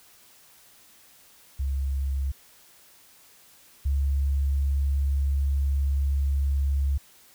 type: tone pair in turn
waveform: sine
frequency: 68 / 69.43 Hz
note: C#2 / C#2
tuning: -33 / +3 cents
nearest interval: unison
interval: 36 cents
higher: second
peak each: -24 / -21 dBFS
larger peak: second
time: 1.59-2.32 / 3.85-6.98 s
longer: second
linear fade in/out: 10 ms
effects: white hiss -55 dBFS RMS until 7.34 s